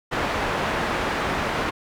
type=low-pass noise; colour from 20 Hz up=white; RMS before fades=-25 dBFS; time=0.11-1.71 s; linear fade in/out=20 ms; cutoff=1500 Hz; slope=12 dB/octave; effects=none